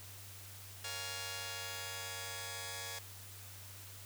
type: chord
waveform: 5% pulse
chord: Bb minor seventh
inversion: none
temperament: just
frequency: 466.2 / 559.4 / 699.2 / 839.1 Hz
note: Bb4 / Db5 / F5 / Ab5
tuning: 0 / +16 / +2 / +18 cents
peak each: -37 / -36 / -38 / -36 dBFS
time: 0.84-2.99 s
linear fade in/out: 5 ms
effects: added 97 Hz sine -53 dBFS peak until 4.05 s + white hiss -53 dBFS RMS until 4.05 s